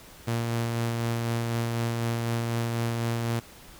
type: tone with tremolo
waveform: sawtooth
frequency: 116.54 Hz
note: A#2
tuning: in tune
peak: -21 dBFS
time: 0.27-3.4 s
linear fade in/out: 10 ms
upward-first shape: sine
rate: 4 Hz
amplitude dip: 25%
effects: pink hiss -49 dBFS RMS until 3.79 s